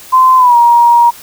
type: tone with pitch glide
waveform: sine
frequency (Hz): 1032 to 946.3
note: C6 to A#5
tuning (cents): -24 to +26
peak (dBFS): -3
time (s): 0.12-1.11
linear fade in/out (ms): 20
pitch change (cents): -150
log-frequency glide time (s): 0.37-0.56
effects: white hiss -34 dBFS RMS until 1.22 s